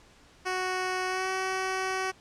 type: tone with pitch glide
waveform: 10% pulse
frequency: 370 to 377.6 Hz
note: F#4 to F#4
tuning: 0 to +35 cents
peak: -20 dBFS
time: 0.45-2.12 s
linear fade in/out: 20 ms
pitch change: +35 cents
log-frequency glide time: 1.07-1.29 s
effects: pink hiss -57 dBFS RMS until 2.2 s + low-pass 7000 Hz 12 dB/octave